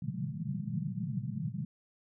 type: band-pass noise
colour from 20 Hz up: white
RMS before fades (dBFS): -36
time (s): 0.02-1.65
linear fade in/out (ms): 5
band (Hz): 110 to 210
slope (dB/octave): 96
effects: none